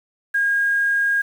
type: tone with quantisation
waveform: sine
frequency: 1627 Hz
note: G#6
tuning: 36 cents flat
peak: -16 dBFS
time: 0.34-1.22 s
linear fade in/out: 10 ms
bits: 7
effects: none